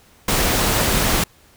pink noise, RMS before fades -18 dBFS, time 0.28-1.24 s, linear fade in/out 5 ms, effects pink hiss -52 dBFS RMS until 1.56 s

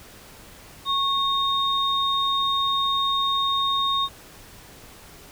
sine tone pair together, 1100 / 3700 Hz, C#6 / A#7, -14 / -14 cents, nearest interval octave + major sixth, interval 2100 cents, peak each -23 dBFS, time 0.85-4.09 s, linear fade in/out 50 ms, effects pink hiss -46 dBFS RMS until 5.31 s

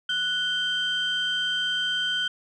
sine tone pair together, 1478 / 3132 Hz, F#6 / G7, -2 / -2 cents, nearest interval octave + minor second, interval 1300 cents, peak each -26 / -24 dBFS, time 0.09-2.28 s, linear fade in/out 5 ms, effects tanh soft clip ceiling -19 dBFS

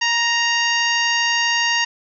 harmonic tone with a mistuned harmonic, 932.3 Hz, A#5, in tune, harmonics 1 / 2 / 3 / 4 / 5 / 6 / 7, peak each -24 / -20 / -21 / -32 / -26 / -28 / -30 dBFS, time 0.01-1.85 s, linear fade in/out 10 ms, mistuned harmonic 1, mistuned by +21 cents, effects none

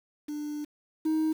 sine tone pair in turn, 297.1 / 314.5 Hz, D4 / D#4, +20 / +19 cents, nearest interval minor second, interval 99 cents, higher second, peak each -31 / -21 dBFS, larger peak second, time 0.28-0.65 / 1.05-1.33 s, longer first, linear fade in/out 10 ms, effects tanh soft clip ceiling -23 dBFS + 8-bit

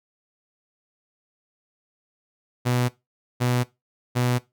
sawtooth tone bursts, 123.47 Hz, B2, in tune, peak -16 dBFS, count 3, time 2.65-4.39 s, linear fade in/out 20 ms, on 240 ms, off 510 ms, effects noise-tail reverb RT60 0.2 s tail -18 dB re dry

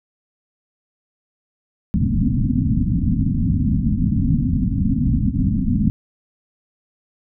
white low-pass noise, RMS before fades -18 dBFS, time 1.94-5.9 s, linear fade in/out 0 ms, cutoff 270 Hz, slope 96 dB/octave, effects none

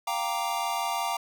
square chord, G minor seventh, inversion third, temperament equal, 698.5 / 784 / 932.3 / 1174.7 Hz, F5 / G5 / Bb5 / D6, 0 / 0 / 0 / 0 cents, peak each -34 / -34 / -32 / -35 dBFS, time 0.07-1.17 s, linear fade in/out 5 ms, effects none

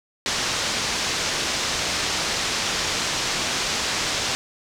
white low-pass noise, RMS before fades -25 dBFS, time 0.26-4.35 s, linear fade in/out 0 ms, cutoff 6400 Hz, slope 24 dB/octave, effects none

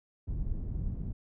pink low-pass noise, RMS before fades -34 dBFS, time 0.27-1.13 s, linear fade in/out 10 ms, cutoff 130 Hz, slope 12 dB/octave, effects none

